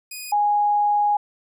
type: tone pair in turn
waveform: 10% pulse / sine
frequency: 2479 / 827.3 Hz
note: D#7 / G#5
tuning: -7 / -7 cents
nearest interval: octave + perfect fifth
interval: 1900 cents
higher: first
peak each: -23 / -16 dBFS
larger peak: second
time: 0.11-0.32 / 0.32-1.17 s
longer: second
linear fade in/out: 5 ms
effects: none